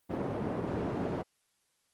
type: band-pass noise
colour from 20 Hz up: white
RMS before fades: -34 dBFS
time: 0.09-1.23 s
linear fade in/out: 20 ms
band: 100 to 430 Hz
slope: 12 dB/octave
effects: white hiss -75 dBFS RMS until 1.93 s + Opus 32 kbps